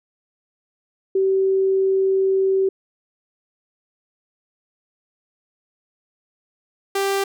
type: tone pair in turn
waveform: sine / sawtooth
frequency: 384.2 / 393.4 Hz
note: G4 / G4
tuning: -35 / +6 cents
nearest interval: unison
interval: 41 cents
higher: second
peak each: -15 dBFS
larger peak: neither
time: 1.15-2.69 / 6.95-7.24 s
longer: first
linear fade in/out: 5 ms
effects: none